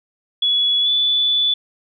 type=tone with pitch glide; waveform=sine; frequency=3390 to 3469 Hz; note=G#7 to A7; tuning=+35 to -25 cents; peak=-14 dBFS; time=0.42-1.54 s; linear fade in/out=5 ms; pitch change=+40 cents; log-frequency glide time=0.82-0.89 s; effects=none